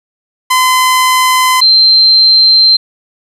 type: tone pair in turn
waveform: sawtooth / sine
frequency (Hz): 1023 / 4131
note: C6 / C8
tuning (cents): -39 / -23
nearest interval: 2 octaves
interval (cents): 2416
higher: second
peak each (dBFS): -3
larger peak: neither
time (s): 0.5-1.61 / 1.61-2.77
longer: second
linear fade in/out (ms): 10
effects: resampled to 32000 Hz + 7-bit